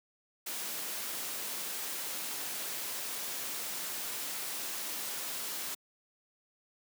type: noise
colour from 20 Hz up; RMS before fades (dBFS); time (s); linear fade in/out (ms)
white; -38; 0.46-5.75; 10
effects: high-pass 200 Hz 12 dB/octave